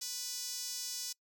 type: tone with high-pass filter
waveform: sawtooth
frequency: 493.9 Hz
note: B4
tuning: in tune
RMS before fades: -40 dBFS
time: 0.01-1.13 s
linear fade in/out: 10 ms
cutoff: 5500 Hz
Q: 2.5
effects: noise-tail reverb RT60 0.1 s tail -24 dB re dry